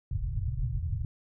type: low-pass noise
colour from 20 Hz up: white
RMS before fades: -31 dBFS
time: 0.11-1.05 s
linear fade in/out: 2 ms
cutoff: 140 Hz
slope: 96 dB/octave
effects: none